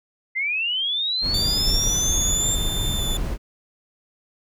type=linear sweep; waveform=sine; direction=up; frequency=2031 to 7459 Hz; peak=-21 dBFS; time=0.35-2.56 s; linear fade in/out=20 ms
type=noise; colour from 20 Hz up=brown; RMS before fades=-25 dBFS; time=1.21-3.38 s; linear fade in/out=50 ms
type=tone with vibrato; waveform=sawtooth; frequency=3534 Hz; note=A7; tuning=7 cents sharp; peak=-23 dBFS; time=1.34-3.17 s; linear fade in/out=2 ms; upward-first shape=square; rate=0.91 Hz; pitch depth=11 cents each way
effects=none